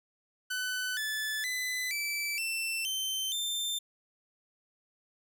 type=tone with pitch steps; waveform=sawtooth; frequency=1504 / 1737.7 / 2008 / 2319 / 2680 / 3096 / 3577 Hz; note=F#6 / A6 / B6 / D7 / E7 / G7 / A7; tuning=+28 / -22 / +28 / -22 / +28 / -22 / +28 cents; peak=-28 dBFS; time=0.5-3.79 s; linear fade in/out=10 ms; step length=470 ms; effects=none